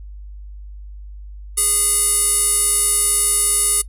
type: tone with band-pass filter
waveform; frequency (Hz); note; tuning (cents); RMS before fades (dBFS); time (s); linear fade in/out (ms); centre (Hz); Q
square; 411.2; G#4; -17; -17; 1.57-3.82; 10; 10000; 7.4
effects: noise-tail reverb RT60 0.1 s tail -21 dB re dry + added 50 Hz sine -32 dBFS peak until 3.88 s